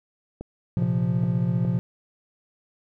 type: click train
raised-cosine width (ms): 2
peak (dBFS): -21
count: 4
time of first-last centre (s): 0.41-1.65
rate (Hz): 2.42
type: chord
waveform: triangle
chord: Bb suspended second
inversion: none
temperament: equal with one note detuned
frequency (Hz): 116.54 / 131.72 / 174.61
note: Bb2 / C3 / F3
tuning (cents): 0 / +12 / 0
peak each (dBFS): -24 / -24 / -22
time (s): 0.77-1.79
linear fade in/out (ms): 0
effects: none